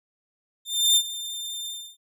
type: tone with ADSR envelope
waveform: sawtooth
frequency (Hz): 3595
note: A7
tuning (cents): +36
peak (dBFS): -12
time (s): 0.65-1.97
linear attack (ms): 310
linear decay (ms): 66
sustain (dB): -16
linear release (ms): 290
effects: none